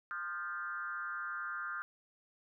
sine tone with frequency modulation, 1396.9 Hz, F6, in tune, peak -37 dBFS, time 0.11-1.82 s, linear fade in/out 0 ms, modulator 171 Hz, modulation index 1.2, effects none

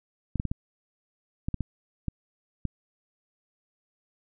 clicks, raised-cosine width 5 ms, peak -16 dBFS, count 9, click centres 0.357 / 0.399 / 0.453 / 0.515 / 1.485 / 1.543 / 1.607 / 2.083 / 2.653 s, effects none

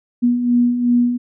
sine beating tone pair, 240 / 242.7 Hz, B3 / B3, -49 / -30 cents, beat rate 2.7 Hz, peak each -21 / -13 dBFS, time 0.22-1.18 s, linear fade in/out 20 ms, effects none

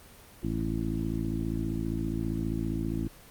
harmonic tone with a mistuned harmonic, 55 Hz, A1, in tune, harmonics 1 / 2 / 3 / 4 / 5 / 6, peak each -35 / -35 / -35 / -35 / -35 / -35 dBFS, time 0.43-3.08 s, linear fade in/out 5 ms, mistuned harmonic 1, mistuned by -91 cents, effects pink hiss -52 dBFS RMS until 3.3 s + Opus 24 kbps

